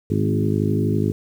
harmonic tone with a mistuned harmonic, 52 Hz, G#1, 3 cents sharp, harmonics 2 / 3 / 4 / 5 / 6 / 7 / 8, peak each -22 / -24 / -25 / -26 / -27 / -27 / -28 dBFS, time 0.1-1.12 s, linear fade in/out 5 ms, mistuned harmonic 4, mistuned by +17 cents, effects 8-bit

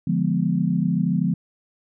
sine chord, D diminished seventh, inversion none, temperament equal, 146.83 / 174.61 / 207.7 / 246.9 Hz, D3 / F3 / Ab3 / Cb4, 0 / 0 / 0 / 0 cents, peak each -26 / -21 / -25 / -26 dBFS, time 0.07-1.34 s, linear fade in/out 5 ms, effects none

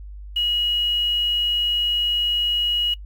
sine tone with quantisation, 2900 Hz, F#7, 35 cents flat, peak -19 dBFS, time 0.36-2.94 s, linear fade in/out 5 ms, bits 7, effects noise-tail reverb RT60 0.1 s tail -21 dB re dry + added 50 Hz sine -34 dBFS peak until 3.05 s

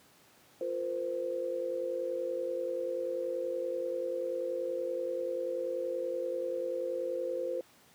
sine chord, F suspended fourth, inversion none, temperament equal with one note detuned, 349.2 / 466.2 / 516.6 Hz, F4 / Bb4 / C5, 0 / 0 / -22 cents, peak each -39 / -39 / -33 dBFS, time 0.61-7.61 s, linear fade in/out 2 ms, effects pink hiss -61 dBFS RMS until 7.94 s + high-pass 150 Hz 12 dB/octave

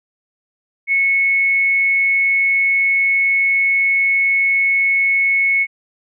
sine tone with amplitude modulation, 2198 Hz, C#7, 15 cents flat, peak -11 dBFS, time 0.87-5.67 s, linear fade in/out 50 ms, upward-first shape sine, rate 191 Hz, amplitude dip 25%, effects none

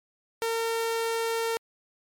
sawtooth tone, 456.4 Hz, A#4, 37 cents flat, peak -22 dBFS, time 0.42-1.57 s, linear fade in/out 0 ms, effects MP3 64 kbps

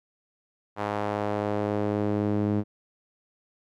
sawtooth tone with band-pass filter sweep, 103.83 Hz, G#2, in tune, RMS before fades -27 dBFS, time 0.76-2.64 s, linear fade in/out 50 ms, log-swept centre 900 to 260 Hz, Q 1.2, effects none

